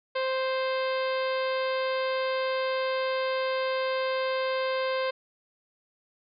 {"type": "harmonic tone with a mistuned harmonic", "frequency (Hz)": 523.3, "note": "C5", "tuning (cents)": 0, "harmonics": [1, 2, 3, 4, 5, 6, 7, 8, 9], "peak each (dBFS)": [-27, -33, -37, -39, -41, -43, -44, -45, -46], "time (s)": [0.15, 5.11], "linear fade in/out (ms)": 10, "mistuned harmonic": 9, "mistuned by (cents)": 22, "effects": []}